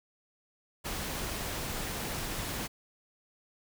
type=noise; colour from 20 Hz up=pink; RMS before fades=-36 dBFS; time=0.84-2.68 s; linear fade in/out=20 ms; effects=none